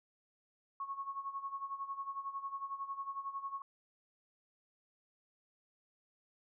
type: tone with tremolo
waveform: sine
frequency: 1100 Hz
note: C#6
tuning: 14 cents flat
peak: -36 dBFS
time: 0.8-3.62 s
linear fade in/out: 2 ms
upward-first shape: sine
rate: 11 Hz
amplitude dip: 75%
effects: none